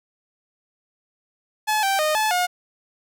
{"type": "tone with pitch steps", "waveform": "sawtooth", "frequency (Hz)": [857, 781, 615, 864, 718], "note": ["A5", "G5", "D#5", "A5", "F5"], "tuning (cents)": [-46, -7, -20, -32, 48], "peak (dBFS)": -15, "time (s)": [1.67, 2.47], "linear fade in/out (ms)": 20, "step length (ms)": 160, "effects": []}